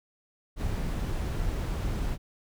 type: noise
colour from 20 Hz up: brown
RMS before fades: -30 dBFS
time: 0.56-2.18 s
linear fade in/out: 50 ms
effects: none